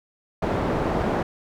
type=low-pass noise; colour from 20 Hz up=white; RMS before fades=-24 dBFS; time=0.42-1.23 s; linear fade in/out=5 ms; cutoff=650 Hz; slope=12 dB/octave; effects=none